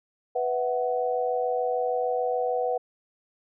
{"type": "chord", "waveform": "sine", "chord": "B suspended fourth", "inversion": "none", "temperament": "equal with one note detuned", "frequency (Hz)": [493.9, 659.3, 746], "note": ["B4", "E5", "F#5"], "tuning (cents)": [0, 0, 14], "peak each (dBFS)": [-26, -32, -28], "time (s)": [0.35, 2.78], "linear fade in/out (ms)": 10, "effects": []}